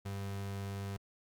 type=tone; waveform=35% pulse; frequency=98.9 Hz; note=G2; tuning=16 cents sharp; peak=-36 dBFS; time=0.05-0.97 s; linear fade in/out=10 ms; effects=Opus 48 kbps